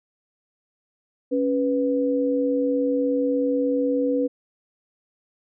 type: tone pair together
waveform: sine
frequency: 276.9 / 493.4 Hz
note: C#4 / B4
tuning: -2 / -2 cents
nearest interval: minor seventh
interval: 1000 cents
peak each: -22 dBFS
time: 1.31-4.28 s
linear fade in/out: 20 ms
effects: none